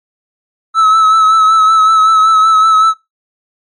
triangle tone with vibrato, 1300 Hz, E6, 24 cents flat, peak -3 dBFS, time 0.74-2.94 s, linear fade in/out 50 ms, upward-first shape sine, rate 5.3 Hz, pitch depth 31 cents each way, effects noise-tail reverb RT60 0.2 s tail -21 dB re dry + MP3 48 kbps

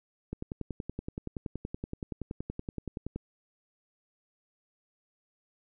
click train, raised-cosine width 3 ms, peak -22 dBFS, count 31, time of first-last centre 0.33-3.16 s, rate 10.6 Hz, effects none

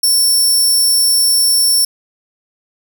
15% pulse tone, 5430 Hz, F8, 50 cents flat, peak -4 dBFS, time 0.03-1.85 s, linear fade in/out 5 ms, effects none

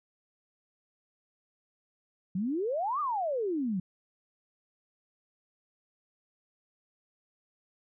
sine exponential two-way sweep, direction up then down, 174.2 to 1244.5 to 174.2 Hz, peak -28 dBFS, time 2.35-3.8 s, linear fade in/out 5 ms, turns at 3 s, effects none

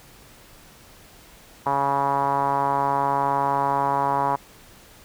5% pulse tone with low-pass filter, 139.4 Hz, C#3, 10 cents sharp, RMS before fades -22 dBFS, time 1.66-4.36 s, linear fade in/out 5 ms, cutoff 950 Hz, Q 4.9, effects pink hiss -49 dBFS RMS until 5.04 s

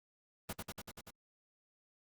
pink noise with echo, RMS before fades -40 dBFS, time 0.49-0.53 s, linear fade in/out 5 ms, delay 96 ms, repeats 6, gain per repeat -2 dB, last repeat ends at 1.106 s, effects Opus 32 kbps

